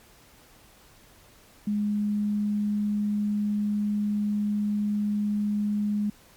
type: tone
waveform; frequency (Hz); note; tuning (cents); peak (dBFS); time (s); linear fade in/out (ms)
sine; 207.7; G#3; 0; -23; 1.67-6.1; 5
effects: pink hiss -55 dBFS RMS until 6.36 s + MP3 96 kbps